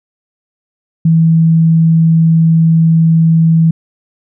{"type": "tone", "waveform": "sine", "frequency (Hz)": 163.1, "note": "E3", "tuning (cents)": -18, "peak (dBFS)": -5, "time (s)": [1.05, 3.71], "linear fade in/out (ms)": 5, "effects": []}